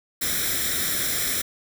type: noise with comb filter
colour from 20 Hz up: white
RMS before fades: -25 dBFS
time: 0.21-1.42 s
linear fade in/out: 10 ms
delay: 0.54 ms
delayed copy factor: +0.75
effects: none